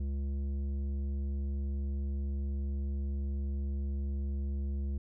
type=tone with tanh clipping; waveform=triangle; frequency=69.4 Hz; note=C#2; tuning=3 cents sharp; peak=-33 dBFS; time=0-4.98 s; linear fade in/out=5 ms; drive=14 dB; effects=none